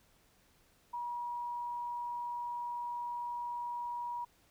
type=tone; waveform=sine; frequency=960 Hz; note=B5; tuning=49 cents flat; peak=-36 dBFS; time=0.93-4.25 s; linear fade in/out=10 ms; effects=pink hiss -68 dBFS RMS until 4.5 s